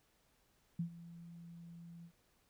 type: tone with ADSR envelope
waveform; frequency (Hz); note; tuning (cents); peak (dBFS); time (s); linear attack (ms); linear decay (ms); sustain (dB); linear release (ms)
sine; 169.4; E3; +48; -33; 0.79-2.12; 6; 94; -17; 77
effects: pink hiss -74 dBFS RMS until 2.49 s